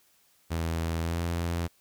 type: tone with pitch glide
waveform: sawtooth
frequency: 82.41 to 85.02 Hz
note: E2 to F2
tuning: 0 to -46 cents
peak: -24 dBFS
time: 0.5-1.68 s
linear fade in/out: 20 ms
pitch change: +54 cents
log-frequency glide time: 1-1.2 s
effects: white hiss -65 dBFS RMS until 1.8 s